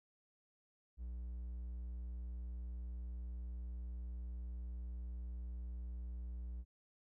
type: tone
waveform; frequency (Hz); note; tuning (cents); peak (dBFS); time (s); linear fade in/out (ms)
triangle; 60; B1; -49; -40; 0.97-6.65; 50
effects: none